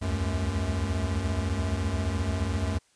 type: tone cluster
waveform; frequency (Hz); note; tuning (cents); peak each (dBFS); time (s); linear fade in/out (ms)
square; 69.2 / 77.9 / 92.4 / 214.6; C#2 / D#2 / F#2 / A3; -2 / +3 / -2 / -43; -35 / -33 / -29 / -37; 0.01-2.79; 20
effects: white hiss -65 dBFS RMS until 2.95 s + resampled to 22050 Hz